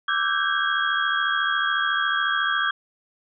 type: tone cluster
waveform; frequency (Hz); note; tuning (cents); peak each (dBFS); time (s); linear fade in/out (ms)
sine; 1169 / 1333 / 1545 / 1619 / 3284; D6 / E6 / G6 / G#6 / G#7; -8 / +19 / -26 / -45 / -20; -26 / -30 / -25 / -26 / -29; 0.08-2.71; 5
effects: none